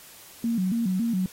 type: tone with vibrato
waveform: sine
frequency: 207.7 Hz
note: G#3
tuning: in tune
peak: -22 dBFS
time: 0.44-1.26 s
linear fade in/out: 2 ms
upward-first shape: square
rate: 3.6 Hz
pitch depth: 190 cents each way
effects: white hiss -48 dBFS RMS until 1.32 s + AAC 48 kbps